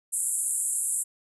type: band-pass noise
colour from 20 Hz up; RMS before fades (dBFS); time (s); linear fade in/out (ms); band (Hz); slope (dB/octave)
white; -28; 0.12-1.04; 20; 7500 to 11000; 96
effects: none